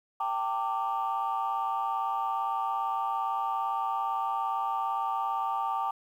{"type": "chord", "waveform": "sine", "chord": "G suspended second", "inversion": "none", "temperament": "equal with one note detuned", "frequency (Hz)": [784, 901.6, 1174.7], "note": ["G5", "A5", "D6"], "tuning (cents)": [0, 42, 0], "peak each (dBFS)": -31, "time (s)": [0.2, 5.91], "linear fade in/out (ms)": 5, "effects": ["tanh soft clip ceiling -21 dBFS", "10-bit"]}